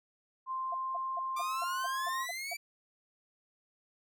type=tone with pitch glide; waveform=sine; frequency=1046.5 to 1053.8 Hz; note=C6 to C6; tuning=0 to +12 cents; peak=-33 dBFS; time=0.46-2.27 s; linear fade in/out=50 ms; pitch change=+12 cents; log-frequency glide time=0.62-1.07 s
type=tone bursts; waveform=sine; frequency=698.5 Hz; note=F5; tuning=in tune; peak=-36 dBFS; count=9; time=0.72-2.536 s; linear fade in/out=5 ms; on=24 ms; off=200 ms
type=exponential sweep; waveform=sawtooth; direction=up; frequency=1172 to 2339 Hz; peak=-34 dBFS; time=1.36-2.57 s; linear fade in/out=10 ms
effects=none